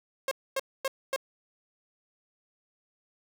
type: tone bursts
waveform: sawtooth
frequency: 537 Hz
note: C5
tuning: 45 cents sharp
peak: -23 dBFS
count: 4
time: 0.28-1.162 s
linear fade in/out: 2 ms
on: 33 ms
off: 250 ms
effects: none